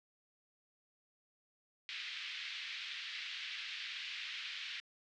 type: band-pass noise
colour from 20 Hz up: white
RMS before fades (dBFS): -44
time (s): 1.89-4.8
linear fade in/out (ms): 0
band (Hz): 1900 to 3800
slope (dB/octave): 24
effects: low-pass 6000 Hz 12 dB/octave